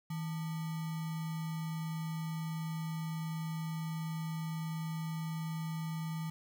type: tone with sample-and-hold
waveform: sine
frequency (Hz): 160.7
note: E3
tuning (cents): -44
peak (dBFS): -35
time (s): 0.1-6.3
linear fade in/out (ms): 5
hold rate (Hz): 1050
effects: none